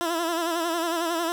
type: tone with vibrato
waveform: 15% pulse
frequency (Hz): 335.7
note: E4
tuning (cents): +32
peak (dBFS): -18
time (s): 0.01-1.32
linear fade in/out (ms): 0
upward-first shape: sine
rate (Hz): 11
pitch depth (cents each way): 68
effects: none